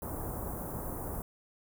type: band-stop noise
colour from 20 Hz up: pink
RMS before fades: -38 dBFS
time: 0.02-1.22 s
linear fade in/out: 2 ms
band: 1100 to 11000 Hz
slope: 24 dB/octave
effects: none